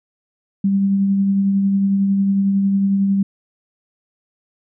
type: tone with tremolo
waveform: sine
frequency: 196.7 Hz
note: G3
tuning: 6 cents sharp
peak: -12 dBFS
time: 0.64-3.23 s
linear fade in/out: 5 ms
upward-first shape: triangle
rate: 11 Hz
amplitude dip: 30%
effects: none